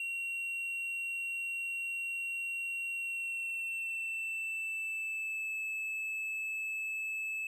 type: tone with pitch glide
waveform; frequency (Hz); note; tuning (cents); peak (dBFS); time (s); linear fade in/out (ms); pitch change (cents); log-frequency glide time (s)
triangle; 2742 to 2611; F7 to E7; -32 to -17; -33; 0-7.47; 2; -85; 2.92-5.56
effects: none